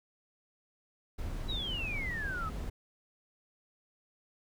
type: noise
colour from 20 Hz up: brown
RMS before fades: -38 dBFS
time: 1.18-2.7 s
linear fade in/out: 10 ms
type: exponential sweep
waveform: sine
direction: down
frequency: 3951 to 1244.5 Hz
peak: -35 dBFS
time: 1.48-2.5 s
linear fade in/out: 20 ms
effects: none